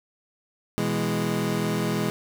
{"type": "chord", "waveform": "25% pulse", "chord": "E major", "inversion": "second", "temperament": "equal", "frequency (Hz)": [123.47, 164.81, 207.7], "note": ["B2", "E3", "G#3"], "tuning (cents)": [0, 0, 0], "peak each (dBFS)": [-27, -24, -23], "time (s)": [0.78, 2.1], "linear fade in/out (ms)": 0, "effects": []}